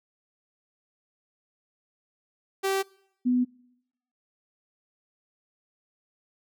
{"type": "tone pair in turn", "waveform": ["sawtooth", "sine"], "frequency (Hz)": [387.8, 248.6], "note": ["G4", "B3"], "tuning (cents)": [-19, 12], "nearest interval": "minor sixth", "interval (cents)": 769, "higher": "first", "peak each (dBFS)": -20, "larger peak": "neither", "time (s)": [[2.63, 2.83], [3.25, 3.45]], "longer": "neither", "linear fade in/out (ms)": 20, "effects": ["noise-tail reverb RT60 0.8 s tail -24 dB re dry"]}